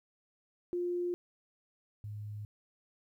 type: tone pair in turn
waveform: sine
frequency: 352.7 / 104.86 Hz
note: F4 / G#2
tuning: +17 / +17 cents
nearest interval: octave + major sixth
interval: 2100 cents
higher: first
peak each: -31 / -39 dBFS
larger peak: first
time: 0.73-1.14 / 2.04-2.45 s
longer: neither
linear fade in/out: 0 ms
effects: 12-bit